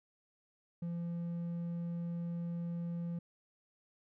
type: tone with hard clipping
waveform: sine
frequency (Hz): 171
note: F3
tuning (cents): -36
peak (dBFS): -37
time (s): 0.82-3.19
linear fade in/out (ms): 5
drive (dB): 3
effects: none